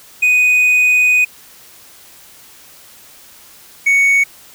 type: tone pair in turn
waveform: triangle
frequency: 2489 / 2226 Hz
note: D#7 / C#7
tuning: 0 / +7 cents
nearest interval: major second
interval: 193 cents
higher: first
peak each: -7 dBFS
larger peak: neither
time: 0.22-1.25 / 3.86-4.24 s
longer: first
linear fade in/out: 10 ms
effects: white hiss -42 dBFS RMS until 4.54 s